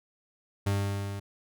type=tone with level ramp; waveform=40% pulse; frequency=100 Hz; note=G2; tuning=35 cents sharp; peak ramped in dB=-23 to -34 dBFS; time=0.66-1.2 s; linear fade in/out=10 ms; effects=none